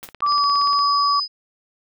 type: noise with exponential decay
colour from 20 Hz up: white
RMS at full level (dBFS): -30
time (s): 0.03-0.13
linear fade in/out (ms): 5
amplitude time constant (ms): 21
type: click train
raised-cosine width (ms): 0.3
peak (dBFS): -21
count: 14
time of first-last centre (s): 0.03-0.79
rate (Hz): 17.1
type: tone with pitch glide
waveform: sine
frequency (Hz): 1162 to 1138.7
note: D6 to C#6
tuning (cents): -19 to +46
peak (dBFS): -16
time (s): 0.22-1.2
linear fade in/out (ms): 5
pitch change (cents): -35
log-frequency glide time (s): 0.35-0.44
type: tone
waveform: sine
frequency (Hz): 5000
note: D#8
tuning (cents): +8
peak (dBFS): -21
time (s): 0.26-1.28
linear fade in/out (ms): 50
effects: none